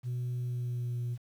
sine tone with pitch glide, 123.47 to 120.93 Hz, B2 to B2, 0 to -36 cents, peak -29 dBFS, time 0.03-1.18 s, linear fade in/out 50 ms, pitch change -36 cents, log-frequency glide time 0.4-1 s, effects tanh soft clip ceiling -30 dBFS + 10-bit

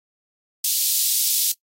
white high-pass noise, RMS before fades -20 dBFS, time 0.64-1.52 s, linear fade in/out 5 ms, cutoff 3600 Hz, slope 24 dB/octave, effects noise-tail reverb RT60 0.1 s tail -20 dB re dry + AAC 48 kbps

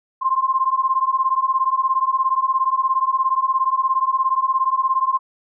sine beating tone pair, 1046.5 / 1063.5 Hz, C6 / C6, 0 / +28 cents, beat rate 17 Hz, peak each -19 dBFS, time 0.21-5.19 s, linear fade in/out 20 ms, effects none

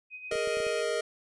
sine tone with tremolo, 2508 Hz, D#7, 13 cents sharp, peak -37 dBFS, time 0.1-0.83 s, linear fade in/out 50 ms, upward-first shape sine, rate 7.4 Hz, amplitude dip 60%
square chord, Ab suspended second, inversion none, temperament equal, 415.3 / 466.2 / 622.3 Hz, Ab4 / Bb4 / Eb5, 0 / 0 / 0 cents, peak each -35 / -32 / -33 dBFS, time 0.31-1.01 s, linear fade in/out 5 ms
clicks, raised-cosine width 2 ms, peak -32 dBFS, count 6, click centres 0.323 / 0.355 / 0.474 / 0.571 / 0.603 / 0.667 s
effects resampled to 24000 Hz

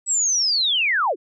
sine linear sweep, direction down, 7930 to 290 Hz, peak -17 dBFS, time 0.06-1.16 s, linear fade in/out 50 ms, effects none

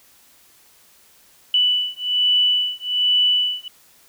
sine beating tone pair, 2971 / 2972.2 Hz, F#7 / F#7, +6 / +7 cents, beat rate 1.2 Hz, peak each -19 dBFS, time 1.54-3.68 s, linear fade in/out 2 ms, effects white hiss -53 dBFS RMS until 4.08 s

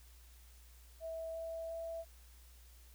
sine tone with pitch steps, 652 / 656.5 / 661.1 Hz, E5 / E5 / E5, -19 / -7 / +5 cents, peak -40 dBFS, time 1-2.05 s, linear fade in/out 50 ms, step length 350 ms, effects added 60 Hz sine -57 dBFS peak until 2.94 s + white hiss -65 dBFS RMS until 2.94 s

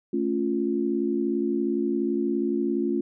sine chord, A augmented, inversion none, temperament equal, 220 / 277.2 / 349.2 Hz, A3 / C#4 / E#4, 0 / 0 / 0 cents, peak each -28 / -27 / -26 dBFS, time 0.13-3.01 s, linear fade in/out 5 ms, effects none

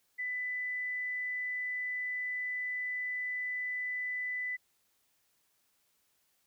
sine tone, 1995 Hz, B6, 17 cents sharp, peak -33 dBFS, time 0.18-4.57 s, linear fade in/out 20 ms, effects white hiss -74 dBFS RMS until 6.46 s

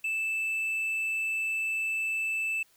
triangle tone, 2637 Hz, E7, in tune, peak -26 dBFS, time 0.04-2.63 s, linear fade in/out 5 ms, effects white hiss -64 dBFS RMS until 2.76 s

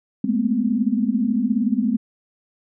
sine tone cluster, 206.7 / 220.8 / 238.2 / 257 Hz, G#3 / A3 / A#3 / C4, -8 / +6 / +38 / -31 cents, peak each -23 dBFS, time 0.24-1.97 s, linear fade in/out 5 ms, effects none

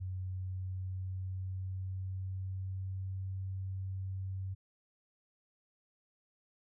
sine tone with pitch glide, 92.9 to 95.13 Hz, F#2 to F#2, +7 to +49 cents, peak -36 dBFS, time 0-4.55 s, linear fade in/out 20 ms, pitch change +42 cents, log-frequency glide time 0.22-3.3 s, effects none

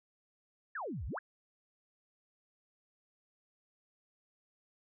sine exponential two-way sweep, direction down then up, 1864.7 to 53.2 to 1864.7 Hz, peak -37 dBFS, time 0.75-1.19 s, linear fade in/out 5 ms, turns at 1.06 s, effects none

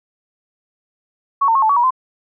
sine tone with pitch steps, 1111 / 907 / 1085 / 874 / 1131 / 959 / 1032 Hz, C#6 / A#5 / C#6 / A5 / C#6 / A#5 / C6, +4 / -48 / -37 / -12 / +34 / +49 / -24 cents, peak -11 dBFS, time 1.41-1.907 s, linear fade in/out 10 ms, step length 71 ms, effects none

